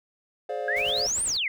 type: chord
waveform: triangle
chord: D half-diminished seventh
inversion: second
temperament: just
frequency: 422.9 / 528.6 / 587.3 / 704.8 Hz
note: Ab4 / C5 / D5 / F5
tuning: +31 / +18 / 0 / +16 cents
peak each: -33 / -31 / -32 / -32 dBFS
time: 0.49-1.07 s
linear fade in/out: 5 ms
type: exponential two-way sweep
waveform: sine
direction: up then down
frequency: 1601 to 9397 to 1977 Hz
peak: -24 dBFS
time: 0.68-1.48 s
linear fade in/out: 2 ms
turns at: 1.24 s
type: noise with tremolo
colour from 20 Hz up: pink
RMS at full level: -41 dBFS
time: 0.76-1.37 s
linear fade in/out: 5 ms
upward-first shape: sine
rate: 10 Hz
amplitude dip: 55%
effects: none